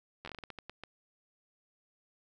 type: slowing click train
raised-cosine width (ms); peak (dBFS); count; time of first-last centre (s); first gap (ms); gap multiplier
0.3; -27; 12; 0.25-0.836; 11; 1.29
effects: none